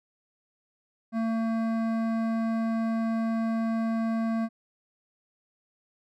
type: tone with hard clipping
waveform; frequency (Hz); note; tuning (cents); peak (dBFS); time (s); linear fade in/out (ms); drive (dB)
sine; 225.8; A3; +45; -27; 1.12-4.49; 50; 13
effects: none

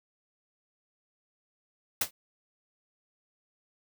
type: noise with exponential decay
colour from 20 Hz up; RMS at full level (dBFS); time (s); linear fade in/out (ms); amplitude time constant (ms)
white; -22; 2.01-2.11; 5; 21
effects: none

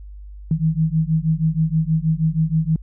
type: beating tone pair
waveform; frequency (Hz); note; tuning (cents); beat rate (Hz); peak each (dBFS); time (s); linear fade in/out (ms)
sine; 156.6 / 162.9; D#3 / E3; +11 / -20; 6.3; -19; 0.51-2.76; 2
effects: added 50 Hz sine -34 dBFS peak until 2.82 s

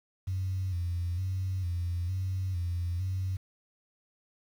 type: tone with vibrato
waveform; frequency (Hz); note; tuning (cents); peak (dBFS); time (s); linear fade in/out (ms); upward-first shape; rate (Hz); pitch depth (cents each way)
sine; 90.4; F#2; -40; -28; 0.27-3.37; 10; square; 1.1; 65
effects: tanh soft clip ceiling -24 dBFS + 9-bit

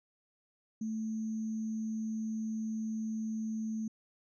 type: tone with sample-and-hold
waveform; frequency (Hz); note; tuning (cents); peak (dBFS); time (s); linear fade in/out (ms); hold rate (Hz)
sine; 220; A3; 0; -33; 0.81-3.88; 5; 6300
effects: resampled to 24000 Hz

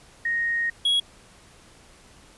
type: tone pair in turn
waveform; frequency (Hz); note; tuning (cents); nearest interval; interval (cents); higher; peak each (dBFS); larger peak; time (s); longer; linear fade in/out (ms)
sine / triangle; 1864.7 / 3323; A#6 / G#7; 0 / 0; minor seventh; 1000; second; -22 / -17; second; 0.25-0.7 / 0.85-1; first; 5
effects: pink hiss -52 dBFS RMS until 2.37 s + resampled to 24000 Hz

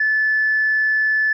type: tone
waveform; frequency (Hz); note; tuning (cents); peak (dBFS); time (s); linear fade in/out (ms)
sine; 1739; A6; -21; -14; 0-1.33; 5
effects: tanh soft clip ceiling -10 dBFS

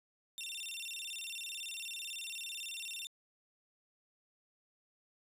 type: tone with vibrato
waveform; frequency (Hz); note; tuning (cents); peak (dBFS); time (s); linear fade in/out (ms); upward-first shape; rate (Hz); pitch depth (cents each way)
sawtooth; 3136; G7; 0; -38; 0.38-3.07; 0; square; 18; 240
effects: resampled to 32000 Hz

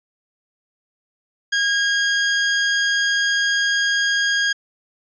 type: tone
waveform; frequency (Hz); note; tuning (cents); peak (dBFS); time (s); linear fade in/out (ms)
sawtooth; 1631; G#6; -32; -13; 1.52-4.53; 10
effects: resampled to 16000 Hz

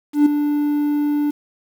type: tone with ADSR envelope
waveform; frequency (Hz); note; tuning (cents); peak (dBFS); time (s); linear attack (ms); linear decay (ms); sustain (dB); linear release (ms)
triangle; 293.7; D4; 0; -5; 0.13-1.31; 130; 6; -9; 9
effects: tanh soft clip ceiling -1 dBFS + 7-bit

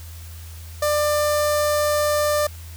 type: tone with notch filter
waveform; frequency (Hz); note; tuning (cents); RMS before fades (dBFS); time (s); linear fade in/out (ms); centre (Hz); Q
sawtooth; 595; D5; +22; -20; 0.82-2.47; 5; 2700; 1.3
effects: added 82 Hz sine -35 dBFS peak until 2.76 s + white hiss -45 dBFS RMS until 2.76 s

